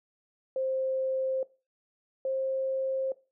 sine tone pair in turn, 526 / 530.6 Hz, C5 / C5, +9 / +24 cents, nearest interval unison, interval 15 cents, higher second, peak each -27 dBFS, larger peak neither, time 0.56-1.43 / 2.25-3.12 s, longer neither, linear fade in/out 2 ms, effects noise-tail reverb RT60 0.3 s tail -19 dB re dry

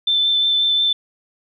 sine tone with vibrato, 3538 Hz, A7, 9 cents sharp, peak -14 dBFS, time 0.07-0.93 s, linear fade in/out 5 ms, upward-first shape triangle, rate 5.6 Hz, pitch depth 13 cents each way, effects none

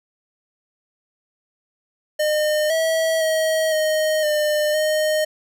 square tone with pitch steps, 608 / 647 / 636 / 622 / 603 / 617 Hz, D#5 / E5 / D#5 / D#5 / D5 / D#5, -40 / -32 / +38 / -1 / +46 / -15 cents, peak -18 dBFS, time 2.19-5.25 s, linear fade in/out 10 ms, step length 510 ms, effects none

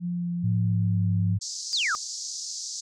sine tone with vibrato, 174.61 Hz, F3, in tune, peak -26 dBFS, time 0-1.38 s, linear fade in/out 50 ms, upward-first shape sine, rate 2.3 Hz, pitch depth 10 cents each way
sine tone with pitch glide, 110 to 102.04 Hz, A2 to G#2, 0 to -30 cents, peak -22 dBFS, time 0.43-1.39 s, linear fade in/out 20 ms, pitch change -130 cents, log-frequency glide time 0.57-1.08 s
white band-pass noise, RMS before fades -35 dBFS, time 1.41-2.81 s, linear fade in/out 10 ms, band 4600 to 6900 Hz, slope 48 dB/octave
sine exponential sweep, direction down, 5020 to 1174.7 Hz, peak -23 dBFS, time 1.73-1.95 s, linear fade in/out 0 ms
effects none

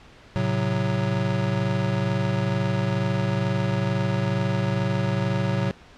square chord, F# diminished, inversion first, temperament just, 111 / 133.2 / 185 Hz, A2 / C3 / F#3, +16 / +31 / 0 cents, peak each -27 dBFS, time 0.36-5.71 s, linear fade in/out 0 ms, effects pink hiss -49 dBFS RMS until 5.97 s + low-pass 4000 Hz 12 dB/octave

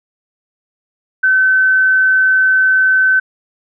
sine tone, 1527 Hz, G6, 46 cents flat, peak -8 dBFS, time 1.23-3.2 s, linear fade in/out 10 ms, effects none

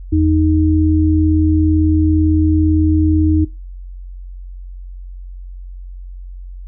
sine tone pair together, 82.92 / 311.1 Hz, E2 / D#4, +11 / 0 cents, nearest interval octave + major seventh, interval 2289 cents, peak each -13 dBFS, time 0.12-3.45 s, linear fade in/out 10 ms, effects noise-tail reverb RT60 0.2 s tail -17 dB re dry + added 45 Hz sine -28 dBFS peak until 6.67 s

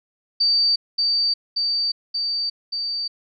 sine tone with echo, 4621 Hz, D8, 29 cents flat, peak -15 dBFS, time 0.4-0.76 s, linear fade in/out 10 ms, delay 580 ms, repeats 4, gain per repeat -2 dB, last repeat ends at 3.08 s, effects none

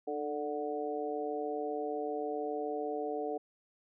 harmonic tone with a mistuned harmonic, 147.4 Hz, D3, 7 cents sharp, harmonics 2 / 3 / 4 / 5, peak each -41 / -36 / -41 / -39 dBFS, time 0.07-3.38 s, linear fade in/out 10 ms, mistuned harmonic 2, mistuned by +38 cents, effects none

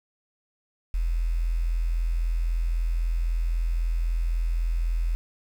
sine tone with quantisation, 41.9 Hz, E1, 29 cents sharp, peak -22 dBFS, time 0.94-5.15 s, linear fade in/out 0 ms, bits 8, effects none

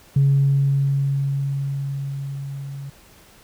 sine tone with level ramp, 138.59 Hz, C#3, in tune, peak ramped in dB -11 to -30 dBFS, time 0.16-2.9 s, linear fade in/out 5 ms, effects tanh soft clip ceiling -9 dBFS + pink hiss -50 dBFS RMS until 3.43 s

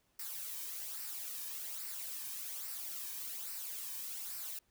blue noise with flanger, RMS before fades -43 dBFS, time 0.19-4.59 s, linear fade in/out 5 ms, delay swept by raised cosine 0.29 to 1.49 ms, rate 1.2 Hz, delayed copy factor -0.55, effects pink hiss -75 dBFS RMS until 4.7 s

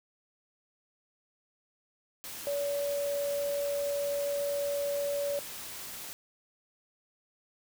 sine tone in noise, 570 Hz, C#5, 48 cents sharp, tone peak -29 dBFS, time 2.47-5.39 s, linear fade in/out 0 ms, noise white, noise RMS -42 dBFS, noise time 2.24-6.13 s, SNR +10 dB, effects none

